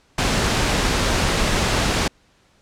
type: noise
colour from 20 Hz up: pink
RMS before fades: -19 dBFS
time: 0.18-2.08 s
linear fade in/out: 5 ms
effects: pink hiss -58 dBFS RMS until 2.61 s + low-pass 7000 Hz 12 dB/octave